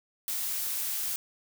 blue noise, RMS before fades -32 dBFS, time 0.28-1.16 s, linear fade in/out 0 ms, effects none

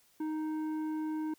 sine tone with tanh clipping, 311.1 Hz, D#4, in tune, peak -34 dBFS, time 0.2-1.34 s, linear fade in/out 5 ms, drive 9 dB, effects white hiss -67 dBFS RMS until 1.38 s

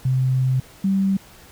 sine tone pair in turn, 129.8 / 193.99 Hz, C3 / G3, -13 / -18 cents, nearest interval perfect fifth, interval 695 cents, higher second, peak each -16 dBFS, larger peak neither, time 0.05-0.6 / 0.84-1.17 s, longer first, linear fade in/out 5 ms, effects pink hiss -47 dBFS RMS until 1.51 s

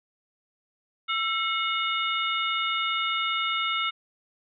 harmonic tone with a mistuned harmonic, 725 Hz, F#5, 35 cents flat, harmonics 2 / 3 / 4 / 5, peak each -28 / -30 / -31 / -32 dBFS, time 1.08-3.91 s, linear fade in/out 20 ms, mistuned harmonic 2, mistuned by -140 cents, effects none

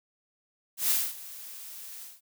blue noise with ADSR envelope, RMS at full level -24 dBFS, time 0.77-2.21 s, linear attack 130 ms, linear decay 230 ms, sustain -19 dB, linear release 180 ms, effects none

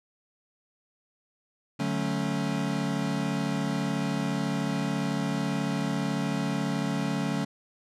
square chord, D major seventh, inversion none, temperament equal with one note detuned, 146.83 / 185 / 219 / 277.2 Hz, D3 / F#3 / A3 / C#4, 0 / 0 / -8 / 0 cents, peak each -33 dBFS, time 1.79-7.45 s, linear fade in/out 10 ms, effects low-pass 8000 Hz 12 dB/octave

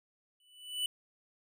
square tone with exponential growth, 2977 Hz, F#7, 10 cents sharp, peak -29 dBFS, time 0.4-0.86 s, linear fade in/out 2 ms, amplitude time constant 98 ms, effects none

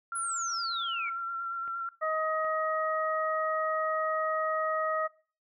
sine tone with vibrato, 1365 Hz, F6, 40 cents flat, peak -32 dBFS, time 0.12-1.89 s, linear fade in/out 2 ms, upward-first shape sine, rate 8.6 Hz, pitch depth 21 cents each way
sine exponential sweep, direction down, 10410 to 2184 Hz, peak -33 dBFS, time 0.15-1.1 s, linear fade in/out 10 ms
clicks, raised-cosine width 0.5 ms, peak -36 dBFS, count 2, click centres 1.678 / 2.447 s
harmonic tone, 630 Hz, D#5, 21 cents sharp, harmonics 1 / 2 / 3, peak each -31 / -30 / -38 dBFS, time 2.01-5.08 s, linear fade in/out 20 ms
effects noise-tail reverb RT60 0.4 s tail -21 dB re dry

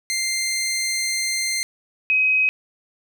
15% pulse / sine tone pair in turn, 2093 / 2531 Hz, C7 / D#7, 0 / +29 cents, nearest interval minor third, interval 329 cents, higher second, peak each -15 dBFS, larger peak neither, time 0.1-1.63 / 2.1-2.49 s, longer first, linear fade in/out 0 ms, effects none

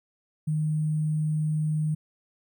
sine tone with sample-and-hold, 154.3 Hz, D#3, 14 cents flat, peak -23 dBFS, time 0.47-1.95 s, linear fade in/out 10 ms, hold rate 8820 Hz, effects none

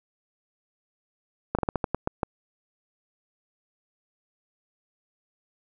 slowing click train, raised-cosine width 1 ms, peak -10 dBFS, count 9, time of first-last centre 1.55-2.232 s, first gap 37 ms, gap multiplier 1.23, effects none

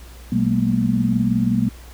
sine tone cluster, 123 / 191.3 / 217.3 / 236.3 Hz, B2 / G3 / A3 / A#3, -7 / -42 / -21 / +24 cents, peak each -23 / -21 / -22 / -20 dBFS, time 0.32-1.69 s, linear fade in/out 5 ms, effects added 60 Hz sine -38 dBFS peak until 1.93 s + pink hiss -46 dBFS RMS until 1.93 s

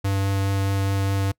square tone with vibrato, 98 Hz, G2, in tune, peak -21 dBFS, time 0.04-1.32 s, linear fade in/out 10 ms, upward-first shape triangle, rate 4.8 Hz, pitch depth 9 cents each way, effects noise-tail reverb RT60 0.1 s tail -24 dB re dry

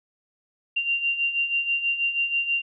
sine beating tone pair, 2769 / 2775.2 Hz, F7 / F7, -15 / -12 cents, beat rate 6.2 Hz, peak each -29 / -23 dBFS, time 0.76-2.62 s, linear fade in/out 10 ms, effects none

